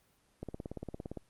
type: click train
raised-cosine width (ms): 2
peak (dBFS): -26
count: 14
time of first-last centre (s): 0.43-1.173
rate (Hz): 17.5
effects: pink hiss -70 dBFS RMS until 1.29 s + Opus 24 kbps